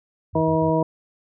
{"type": "tone bursts", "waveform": "sine", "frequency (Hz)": 92.5, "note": "F#2", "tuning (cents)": 0, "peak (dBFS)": -32, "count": 3, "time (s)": [0.33, 0.705], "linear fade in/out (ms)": 10, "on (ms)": 91, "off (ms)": 51}
{"type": "harmonic tone", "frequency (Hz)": 160, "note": "D#3", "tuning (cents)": 49, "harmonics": [1, 2, 3, 4, 6], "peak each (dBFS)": [-23, -23, -24, -23, -25], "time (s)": [0.35, 0.83], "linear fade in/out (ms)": 5}
{"effects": []}